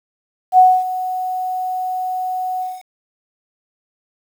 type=tone with ADSR envelope; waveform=sine; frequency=740 Hz; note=F#5; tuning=in tune; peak=-4 dBFS; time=0.52-2.83 s; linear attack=62 ms; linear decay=250 ms; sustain=-15 dB; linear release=220 ms; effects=7-bit